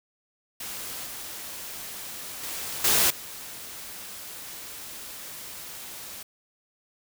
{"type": "noise with level steps", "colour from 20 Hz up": "white", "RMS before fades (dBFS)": [-36, -38, -34, -21, -40], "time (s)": [0.6, 6.23], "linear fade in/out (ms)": 5, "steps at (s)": [1.06, 2.43, 2.84, 3.1], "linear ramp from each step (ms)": 5, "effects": []}